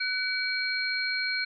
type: tone cluster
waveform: sine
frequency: 1499 / 2280 / 4223 Hz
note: F#6 / C#7 / C8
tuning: +22 / +48 / +15 cents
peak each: -31 dBFS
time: 0-1.45 s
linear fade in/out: 10 ms
effects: none